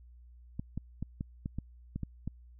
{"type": "clicks", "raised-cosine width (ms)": 5, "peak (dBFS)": -23, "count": 9, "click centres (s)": [0.595, 0.776, 1.026, 1.209, 1.459, 1.586, 1.96, 2.033, 2.276], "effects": ["added 60 Hz sine -52 dBFS peak until 2.59 s"]}